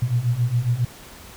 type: beating tone pair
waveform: sine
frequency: 116.54 / 123.84 Hz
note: A#2 / B2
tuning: 0 / +5 cents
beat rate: 7.3 Hz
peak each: -23 / -20 dBFS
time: 0.02-0.85 s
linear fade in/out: 5 ms
effects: pink hiss -43 dBFS RMS until 1.36 s